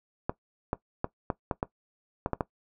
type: clicks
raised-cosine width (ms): 1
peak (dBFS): -13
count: 9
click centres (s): 0.295 / 0.731 / 1.044 / 1.302 / 1.512 / 1.629 / 2.261 / 2.333 / 2.408
effects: noise-tail reverb RT60 0.1 s tail -18 dB re dry